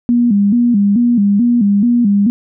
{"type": "tone with vibrato", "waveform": "sine", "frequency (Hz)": 220, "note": "A3", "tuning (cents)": 0, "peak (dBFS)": -8, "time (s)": [0.09, 2.3], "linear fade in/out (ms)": 0, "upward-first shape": "square", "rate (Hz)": 2.3, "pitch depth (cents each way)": 150, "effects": []}